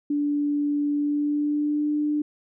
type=tone with pitch glide; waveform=sine; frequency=291 to 297.8 Hz; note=D4 to D4; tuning=-16 to +24 cents; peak=-21 dBFS; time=0.1-2.22 s; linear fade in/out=5 ms; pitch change=+40 cents; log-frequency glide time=0.93-1.9 s; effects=none